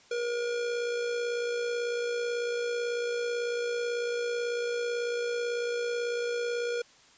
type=tone with amplitude modulation; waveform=square; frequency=477.4 Hz; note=A#4; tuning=41 cents sharp; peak=-28 dBFS; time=0.11-6.82 s; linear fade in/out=5 ms; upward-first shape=sine; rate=58.1 Hz; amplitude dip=35%; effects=white hiss -58 dBFS RMS until 7.17 s + resampled to 16000 Hz